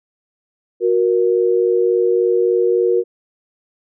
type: tone pair together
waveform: sine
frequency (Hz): 366.8 / 470.3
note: F#4 / A#4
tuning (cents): -15 / +15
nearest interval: major third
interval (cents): 430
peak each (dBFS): -15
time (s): 0.8-3.04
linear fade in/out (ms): 50
effects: none